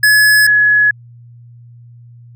square / sine tone pair in turn, 1700 / 1690.4 Hz, G#6 / G#6, +40 / +30 cents, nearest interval unison, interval 10 cents, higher first, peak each -7 dBFS, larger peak neither, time 0.03-0.47 / 0.47-0.91 s, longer neither, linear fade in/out 5 ms, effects added 119 Hz sine -36 dBFS peak until 2.35 s

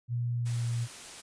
sine tone with pitch glide, 120 to 118.14 Hz, B2 to A#2, -49 to +24 cents, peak -28 dBFS, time 0.08-0.88 s, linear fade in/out 50 ms, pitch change -27 cents, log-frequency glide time 0.32-0.66 s
white noise, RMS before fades -45 dBFS, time 0.45-1.22 s, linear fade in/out 20 ms
effects resampled to 22050 Hz

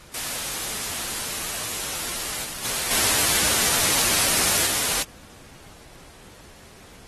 white noise with level steps, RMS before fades -29 / -33 / -26 / -20 / -23 dBFS, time 0.14-5.03 s, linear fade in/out 5 ms, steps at 2.43 / 2.63 / 2.9 / 4.65 s, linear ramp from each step 20 ms, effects pink hiss -48 dBFS RMS until 7.07 s + AAC 32 kbps

